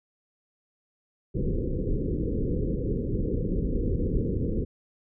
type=low-pass noise; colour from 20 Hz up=pink; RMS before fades=-27 dBFS; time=1.34-4.65 s; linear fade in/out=20 ms; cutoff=510 Hz; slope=96 dB/octave; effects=none